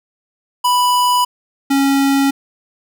square tone pair in turn, 987.8 / 275.5 Hz, B5 / C#4, 0 / -11 cents, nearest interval octave + minor seventh, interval 2211 cents, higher first, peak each -12 dBFS, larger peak neither, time 0.64-1.25 / 1.7-2.31 s, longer neither, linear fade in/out 10 ms, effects none

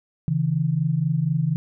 sine tone pair together, 137.27 / 161.4 Hz, C#3 / E3, -17 / -36 cents, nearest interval minor third, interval 281 cents, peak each -23 / -21 dBFS, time 0.28-1.56 s, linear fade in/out 0 ms, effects none

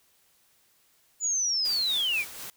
sine linear sweep, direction down, 7010 to 2217 Hz, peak -24 dBFS, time 1.2-2.25 s, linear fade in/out 50 ms
white noise with tremolo, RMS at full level -39 dBFS, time 1.65-2.5 s, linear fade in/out 0 ms, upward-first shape sine, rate 4.1 Hz, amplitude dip 40%
effects white hiss -65 dBFS RMS until 2.56 s

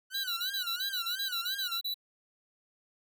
sawtooth tone with vibrato, 1480 Hz, F#6, in tune, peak -34 dBFS, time 0.1-1.81 s, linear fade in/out 50 ms, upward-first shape sine, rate 2.9 Hz, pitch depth 150 cents each way
square tone bursts, 3951 Hz, B7, in tune, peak -32 dBFS, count 14, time 0.14-1.943 s, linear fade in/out 10 ms, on 100 ms, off 31 ms
effects none

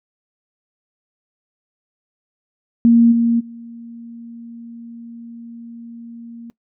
sine tone with level steps, 233.2 Hz, A#3, 1 cent sharp, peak -7 / -12 / -32 dBFS, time 2.85-6.5 s, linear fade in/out 0 ms, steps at 3.11 / 3.39 s, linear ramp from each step 20 ms, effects noise-tail reverb RT60 0.1 s tail -19 dB re dry

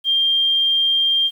sine tone, 3191 Hz, G7, 30 cents sharp, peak -14 dBFS, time 0.04-1.31 s, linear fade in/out 50 ms, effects 8-bit

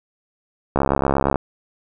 click train, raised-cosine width 1 ms, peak -3 dBFS, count 42, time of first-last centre 0.76-1.358 s, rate 68.6 Hz, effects none

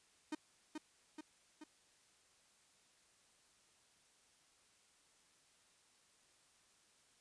45% pulse tone with echo, 307.7 Hz, D#4, 19 cents flat, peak -39 dBFS, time 0.32-0.35 s, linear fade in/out 5 ms, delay 430 ms, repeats 3, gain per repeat -4 dB, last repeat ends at 1.64 s, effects white hiss -71 dBFS RMS until 7.2 s + resampled to 22050 Hz

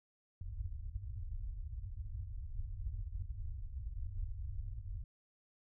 pink low-pass noise, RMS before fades -42 dBFS, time 0.41-5.04 s, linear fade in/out 5 ms, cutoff 110 Hz, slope 96 dB/octave, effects none

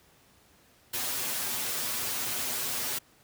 white noise with comb filter, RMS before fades -32 dBFS, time 0.93-2.99 s, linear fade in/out 10 ms, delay 8.1 ms, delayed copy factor +1, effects pink hiss -61 dBFS RMS until 3.23 s + high-pass 60 Hz 12 dB/octave

